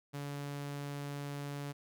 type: tone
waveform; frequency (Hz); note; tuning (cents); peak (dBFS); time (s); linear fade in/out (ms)
sawtooth; 142.9; D3; -47; -35; 0.13-1.73; 20
effects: none